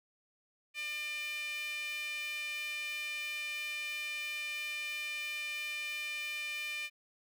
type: tone with high-pass filter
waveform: sawtooth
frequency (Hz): 599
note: D5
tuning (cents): +34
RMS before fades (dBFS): -39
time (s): 0.74-6.9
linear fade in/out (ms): 50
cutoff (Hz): 2400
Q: 5.4
effects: none